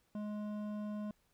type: tone with hard clipping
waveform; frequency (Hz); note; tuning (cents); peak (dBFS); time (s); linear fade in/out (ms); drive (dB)
triangle; 209.7; G#3; +17; -40; 0.15-1.11; 2; 14
effects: pink hiss -75 dBFS RMS until 1.33 s